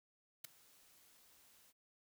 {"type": "noise with ADSR envelope", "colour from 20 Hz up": "white", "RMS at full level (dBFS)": -43, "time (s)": [0.44, 1.73], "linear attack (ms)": 8, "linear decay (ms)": 5, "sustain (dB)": -24, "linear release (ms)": 35, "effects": []}